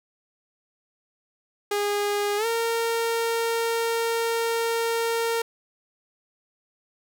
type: tone with pitch glide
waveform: sawtooth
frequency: 410 to 460.2 Hz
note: G#4 to A#4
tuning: -22 to -22 cents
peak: -19 dBFS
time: 1.71-5.42 s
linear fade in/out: 5 ms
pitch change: +200 cents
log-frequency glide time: 2.37-2.46 s
effects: none